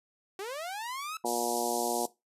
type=linear sweep; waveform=sawtooth; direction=up; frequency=370 to 1318.5 Hz; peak=-32 dBFS; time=0.39-1.17 s; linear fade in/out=2 ms
type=harmonic tone; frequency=119.4 Hz; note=A#2; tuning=42 cents sharp; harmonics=2 / 3 / 4 / 5 / 6 / 7 / 8; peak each=-39 / -35 / -37 / -39 / -35 / -36 / -38 dBFS; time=1.24-2.06 s; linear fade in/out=5 ms
type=band-pass noise; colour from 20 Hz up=white; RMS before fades=-38 dBFS; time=1.25-2.07 s; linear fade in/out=20 ms; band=4600 to 12000 Hz; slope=24 dB/octave
effects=noise-tail reverb RT60 0.2 s tail -18 dB re dry + resampled to 32000 Hz